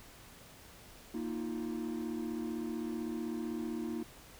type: chord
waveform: triangle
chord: Bb suspended fourth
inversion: none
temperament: equal with one note detuned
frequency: 233.1 / 313.5 / 349.2 Hz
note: Bb3 / Eb4 / F4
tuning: 0 / +13 / 0 cents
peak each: -36 / -37 / -39 dBFS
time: 1.14-4.03 s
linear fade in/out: 5 ms
effects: tanh soft clip ceiling -27 dBFS + pink hiss -55 dBFS RMS until 4.39 s